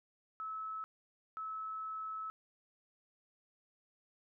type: tone bursts at uneven times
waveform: sine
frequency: 1299 Hz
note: E6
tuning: 26 cents flat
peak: -39 dBFS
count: 2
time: 0.4-0.84 / 1.37-2.3 s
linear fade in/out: 0 ms
effects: none